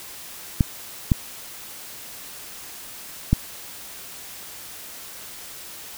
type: clicks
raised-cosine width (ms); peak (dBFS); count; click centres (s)
5; -3; 3; 0.608 / 1.118 / 3.33
effects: white hiss -39 dBFS RMS until 5.97 s